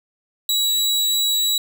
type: tone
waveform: sawtooth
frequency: 3899 Hz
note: B7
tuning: 23 cents flat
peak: -14 dBFS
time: 0.49-1.58 s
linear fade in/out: 2 ms
effects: none